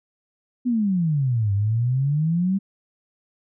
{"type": "exponential two-way sweep", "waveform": "sine", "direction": "down then up", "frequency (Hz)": [254.3, 98, 198.8], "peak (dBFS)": -18, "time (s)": [0.65, 2.59], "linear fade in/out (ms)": 20, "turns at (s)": 1.53, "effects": []}